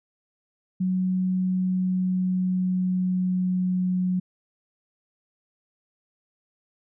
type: tone with pitch glide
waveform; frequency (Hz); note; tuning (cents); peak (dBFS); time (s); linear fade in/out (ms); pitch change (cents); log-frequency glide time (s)
sine; 185 to 182.88; F#3 to F#3; 0 to -20; -21; 0.8-4.2; 10; -20; 1.33-3.89
effects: none